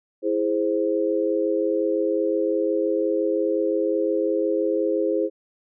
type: chord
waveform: sine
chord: E augmented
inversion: none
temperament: equal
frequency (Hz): 329.6 / 415.3 / 523.3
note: E4 / G#4 / B#4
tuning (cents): 0 / 0 / 0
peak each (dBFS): -24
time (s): 0.22-5.3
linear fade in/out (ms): 50
effects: none